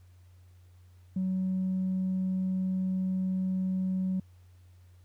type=tone with tanh clipping; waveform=triangle; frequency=187 Hz; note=F#3; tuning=19 cents sharp; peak=-27 dBFS; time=1.16-4.2 s; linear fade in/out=5 ms; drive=5 dB; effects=added 90 Hz sine -53 dBFS peak until 5.04 s + pink hiss -70 dBFS RMS until 5.04 s